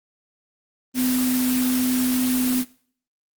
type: tone in noise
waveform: sine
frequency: 253.3 Hz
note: B3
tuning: 44 cents sharp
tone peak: -19 dBFS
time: 0.94-2.65 s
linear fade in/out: 50 ms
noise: white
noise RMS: -27 dBFS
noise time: 0.94-2.65 s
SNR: +5 dB
effects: noise-tail reverb RT60 0.5 s tail -19 dB re dry + Opus 24 kbps